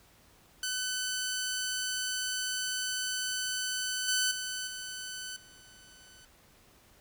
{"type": "tone with level steps", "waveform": "10% pulse", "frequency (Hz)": 1508, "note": "F#6", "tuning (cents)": 32, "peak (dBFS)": [-23, -18, -26, -30, -46], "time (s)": [0.63, 6.25], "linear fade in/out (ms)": 2, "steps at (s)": [4.08, 4.31, 4.67, 5.36], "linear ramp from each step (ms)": 5, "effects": ["pink hiss -61 dBFS RMS until 7 s"]}